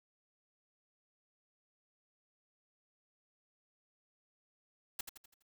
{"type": "noise with echo", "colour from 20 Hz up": "white", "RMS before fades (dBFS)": -38, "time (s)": [4.99, 5.01], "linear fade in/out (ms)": 5, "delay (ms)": 83, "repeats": 5, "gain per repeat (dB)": -7, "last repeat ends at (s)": 5.425, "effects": []}